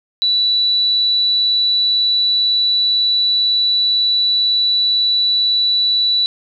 sine tone, 3951 Hz, B7, in tune, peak -12 dBFS, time 0.22-6.26 s, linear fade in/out 0 ms, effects none

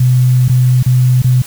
sine tone with dropouts, 126.4 Hz, B2, 41 cents sharp, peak -6 dBFS, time 0-1.42 s, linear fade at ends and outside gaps 5 ms, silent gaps 0.482-0.495 / 0.828-0.861 / 1.22-1.243 s, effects white hiss -32 dBFS RMS until 1.46 s

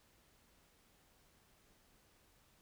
silence, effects pink hiss -70 dBFS RMS until 2.61 s

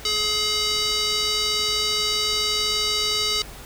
square tone with band-pass filter, 423.4 Hz, G#4, 33 cents sharp, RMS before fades -23 dBFS, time 0.05-3.42 s, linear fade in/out 2 ms, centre 4500 Hz, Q 2.5, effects added 50 Hz sine -43 dBFS peak until 3.65 s + pink hiss -41 dBFS RMS until 3.65 s

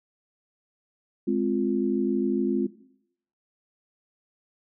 sine chord, F minor, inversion first, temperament just, 209.5 / 261.9 / 349.2 Hz, Ab3 / C4 / F4, +15 / +2 / 0 cents, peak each -26 dBFS, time 1.27-2.67 s, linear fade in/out 10 ms, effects noise-tail reverb RT60 0.7 s tail -17 dB re dry

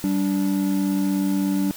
triangle tone pair together, 193.6 / 290.1 Hz, G3 / D4, -21 / -21 cents, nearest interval perfect fifth, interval 700 cents, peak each -20 dBFS, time 0.04-1.71 s, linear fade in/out 0 ms, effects white hiss -39 dBFS RMS until 1.76 s

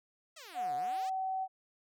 5% pulse exponential two-way sweep, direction down then up, 685 to 124.4 to 685 Hz, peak -37 dBFS, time 0.36-1.1 s, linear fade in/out 10 ms, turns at 0.75 s
sine tone with pitch glide, 733 to 759.7 Hz, F#5 to F#5, -16 to +46 cents, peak -32 dBFS, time 0.54-1.48 s, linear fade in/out 50 ms, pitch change +62 cents, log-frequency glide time 0.87-0.93 s
effects none

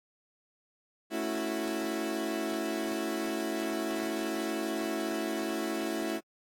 30% pulse chord, F# minor seventh, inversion first, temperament equal, 220 / 277.2 / 329.6 / 370 Hz, A3 / C#4 / E4 / F#4, 0 / 0 / 0 / 0 cents, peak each -35 / -36 / -31 / -36 dBFS, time 1.1-6.21 s, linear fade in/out 50 ms, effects AAC 64 kbps

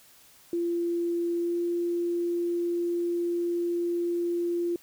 sine tone with pitch glide, 342.9 to 345.5 Hz, F4 to F4, -32 to -19 cents, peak -25 dBFS, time 0.53-4.76 s, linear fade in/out 2 ms, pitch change +13 cents, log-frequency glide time 1.39-1.57 s, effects white hiss -56 dBFS RMS until 4.82 s

